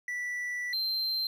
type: tone pair in turn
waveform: triangle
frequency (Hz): 1964 / 4133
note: B6 / C8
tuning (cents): -10 / -22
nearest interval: octave + minor second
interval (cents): 1288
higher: second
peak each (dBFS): -30 / -27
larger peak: second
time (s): 0.08-0.73 / 0.73-1.27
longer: first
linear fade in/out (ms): 2
effects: none